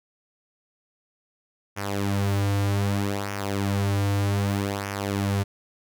sawtooth tone with flanger, 99.9 Hz, G2, 33 cents sharp, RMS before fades -25 dBFS, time 1.76-5.44 s, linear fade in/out 20 ms, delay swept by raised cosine 0.24 to 4.84 ms, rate 0.64 Hz, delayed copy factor -0.65, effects none

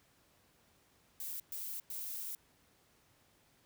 violet noise bursts at uneven times, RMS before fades -42 dBFS, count 3, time 1.2-1.4 / 1.52-1.8 / 1.9-2.35 s, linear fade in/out 2 ms, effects pink hiss -69 dBFS RMS until 3.65 s + high-pass 60 Hz 12 dB/octave

